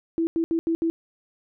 sine tone bursts at uneven times, 330 Hz, E4, 2 cents sharp, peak -20 dBFS, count 5, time 0.18-0.27 / 0.36-0.44 / 0.51-0.59 / 0.67-0.75 / 0.82-0.9 s, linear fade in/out 0 ms, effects none

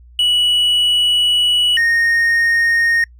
triangle tone pair in turn, 2940 / 1852.1 Hz, F#7 / A#6, -12 / -12 cents, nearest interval minor sixth, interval 800 cents, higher first, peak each -10 dBFS, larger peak neither, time 0.19-1.77 / 1.77-3.04 s, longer first, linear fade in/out 2 ms, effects noise-tail reverb RT60 0.1 s tail -26 dB re dry + added 60 Hz sine -40 dBFS peak until 3.19 s

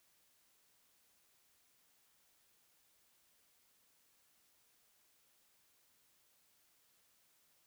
silence, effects white hiss -73 dBFS RMS until 7.66 s

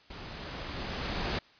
pink noise with level ramp, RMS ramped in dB -44 to -31 dBFS, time 0.1-1.39 s, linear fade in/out 5 ms, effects white hiss -59 dBFS RMS until 1.59 s + resampled to 11025 Hz

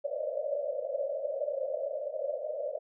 pink band-pass noise, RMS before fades -34 dBFS, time 0.04-2.79 s, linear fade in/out 10 ms, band 530 to 610 Hz, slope 96 dB/octave, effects none

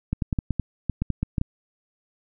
clicks, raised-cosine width 5 ms, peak -11 dBFS, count 12, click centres 0.13 / 0.222 / 0.328 / 0.388 / 0.507 / 0.597 / 0.897 / 1.02 / 1.103 / 1.23 / 1.382 / 1.414 s, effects none

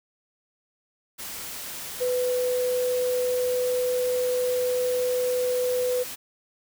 sine tone in noise, 499.6 Hz, B4, 20 cents sharp, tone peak -22 dBFS, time 2-6.04 s, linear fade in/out 20 ms, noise white, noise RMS -36 dBFS, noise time 1.18-6.16 s, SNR +11 dB, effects none

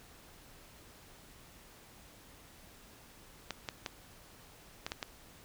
clicks, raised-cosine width 0.2 ms, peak -19 dBFS, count 6, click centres 3.507 / 3.688 / 3.862 / 4.865 / 4.919 / 5.028 s, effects pink hiss -57 dBFS RMS until 5.44 s

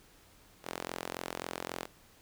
sawtooth tone with high-pass filter, 43.7 Hz, F1, 2 cents sharp, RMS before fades -41 dBFS, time 0.63-1.88 s, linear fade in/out 50 ms, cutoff 420 Hz, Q 0.76, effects pink hiss -61 dBFS RMS until 2.21 s

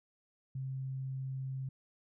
sine tone, 132.7 Hz, C3, 25 cents sharp, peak -36 dBFS, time 0.55-1.69 s, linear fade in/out 5 ms, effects none

